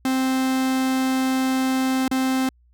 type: tone with dropouts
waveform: 45% pulse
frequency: 261.6 Hz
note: C4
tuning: in tune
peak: -19 dBFS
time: 0.05-2.49 s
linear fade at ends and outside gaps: 2 ms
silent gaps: 2.08-2.113 s
effects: added 60 Hz sine -54 dBFS peak until 2.73 s